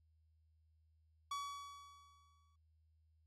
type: tone with exponential decay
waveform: 45% pulse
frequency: 1134 Hz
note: C#6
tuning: 39 cents sharp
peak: -39 dBFS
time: 1.31-2.56 s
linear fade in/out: 5 ms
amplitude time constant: 270 ms
effects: added 79 Hz sine -70 dBFS peak until 3.26 s + low-pass 8000 Hz 12 dB/octave